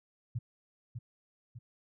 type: tone with echo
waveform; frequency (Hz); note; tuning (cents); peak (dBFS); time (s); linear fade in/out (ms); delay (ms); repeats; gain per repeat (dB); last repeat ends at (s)
sine; 118.7; A#2; +32; -31; 0.35-0.39; 10; 600; 2; -6; 1.59
effects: none